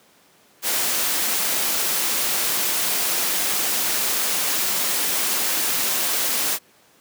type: noise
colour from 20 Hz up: white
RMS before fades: -22 dBFS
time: 0.62-6.59 s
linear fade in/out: 50 ms
effects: pink hiss -55 dBFS RMS until 7 s + high-pass 200 Hz 12 dB/octave